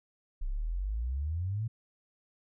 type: exponential sweep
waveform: sine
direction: up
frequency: 30.87 to 116.54 Hz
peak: -30 dBFS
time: 0.41-1.68 s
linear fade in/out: 10 ms
effects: none